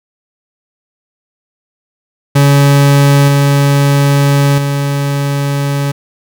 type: tone with level steps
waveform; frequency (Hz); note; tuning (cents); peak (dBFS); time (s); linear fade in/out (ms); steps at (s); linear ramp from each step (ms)
40% pulse; 141.2; C#3; +32; -4 / -6 / -11; 2.35-5.92; 10; 3.28 / 4.58; 2
effects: none